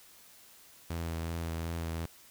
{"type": "tone with vibrato", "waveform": "sawtooth", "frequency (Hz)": 82.8, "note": "E2", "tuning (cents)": 8, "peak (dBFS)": -30, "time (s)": [0.9, 2.06], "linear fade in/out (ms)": 5, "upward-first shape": "sine", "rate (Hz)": 2.7, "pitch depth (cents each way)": 21, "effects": ["white hiss -57 dBFS RMS until 2.3 s"]}